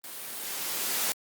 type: noise with level ramp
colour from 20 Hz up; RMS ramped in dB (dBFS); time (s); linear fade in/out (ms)
white; -41 to -27; 0.04-1.12; 0
effects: high-pass 200 Hz 12 dB/octave + Opus 32 kbps